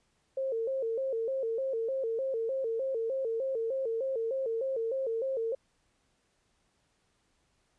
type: tone with vibrato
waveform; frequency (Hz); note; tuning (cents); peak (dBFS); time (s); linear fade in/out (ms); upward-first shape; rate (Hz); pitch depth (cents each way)
sine; 491.8; B4; -7; -29; 0.37-5.55; 5; square; 3.3; 140
effects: pink hiss -73 dBFS RMS until 7.78 s + resampled to 22050 Hz